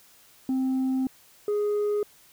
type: tone pair in turn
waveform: sine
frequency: 261.6 / 415.3 Hz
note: C4 / G#4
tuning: 0 / 0 cents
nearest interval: minor sixth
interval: 800 cents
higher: second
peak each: -20 dBFS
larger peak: neither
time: 0.49-1.07 / 1.48-2.03 s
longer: first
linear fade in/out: 2 ms
effects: tanh soft clip ceiling -22 dBFS + white hiss -56 dBFS RMS until 2.32 s